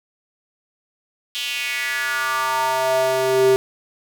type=tone with high-pass filter sweep; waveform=square; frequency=130.81 Hz; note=C3; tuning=in tune; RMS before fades=-20 dBFS; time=1.35-3.56 s; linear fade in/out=0 ms; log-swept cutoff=3200 to 360 Hz; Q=3.9; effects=none